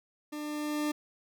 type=tone with level ramp; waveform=40% pulse; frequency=299 Hz; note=D4; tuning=31 cents sharp; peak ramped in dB=-36 to -27 dBFS; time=0.32-0.92 s; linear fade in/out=10 ms; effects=none